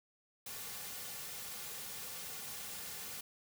white noise with comb filter, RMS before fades -45 dBFS, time 0.46-3.21 s, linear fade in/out 5 ms, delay 3.1 ms, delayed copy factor -0.55, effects none

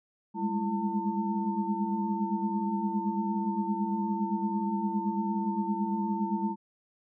sine tone cluster, 199.3 / 208.8 / 216.8 / 333.7 / 899 Hz, G3 / G#3 / A3 / E4 / A5, +29 / +10 / -25 / +21 / +37 cents, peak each -33 / -32 / -37 / -36 / -33 dBFS, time 0.34-6.56 s, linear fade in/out 50 ms, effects none

